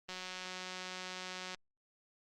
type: click train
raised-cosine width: 0.2 ms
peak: -26 dBFS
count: 269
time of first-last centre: 0.09-1.547 s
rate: 184 Hz
effects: Opus 32 kbps